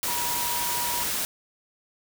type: tone in noise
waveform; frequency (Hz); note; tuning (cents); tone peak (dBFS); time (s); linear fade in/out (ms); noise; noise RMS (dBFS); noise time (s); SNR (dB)
sine; 960; B5; -49; -31; 0.08-1.03; 0; white; -28; 0.03-1.25; -6
effects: none